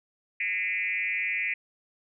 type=tone with frequency modulation; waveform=sine; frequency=2217 Hz; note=C#7; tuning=in tune; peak=-26 dBFS; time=0.4-1.54 s; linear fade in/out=5 ms; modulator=186 Hz; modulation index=1.6; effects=none